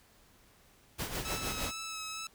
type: noise with tremolo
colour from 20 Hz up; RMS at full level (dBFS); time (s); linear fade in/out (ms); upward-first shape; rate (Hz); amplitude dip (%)
pink; -35; 0.98-1.72; 20; sine; 6.5; 60
type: tone with vibrato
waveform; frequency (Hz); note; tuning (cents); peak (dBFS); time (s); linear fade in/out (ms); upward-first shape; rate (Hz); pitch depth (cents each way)
10% pulse; 1300; E6; -24; -30; 1.25-2.27; 2; sine; 2.2; 19
effects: pink hiss -63 dBFS RMS until 2.34 s